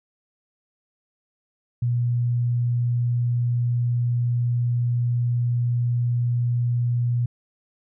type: tone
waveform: sine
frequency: 120.7 Hz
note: B2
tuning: 39 cents flat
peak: -19 dBFS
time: 1.82-7.26 s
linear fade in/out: 5 ms
effects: none